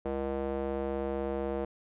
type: tone with band-pass filter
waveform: square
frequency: 68 Hz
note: C#2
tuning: 33 cents flat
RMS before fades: -33 dBFS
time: 0.05-1.65 s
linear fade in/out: 5 ms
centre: 500 Hz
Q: 1.9
effects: resampled to 8000 Hz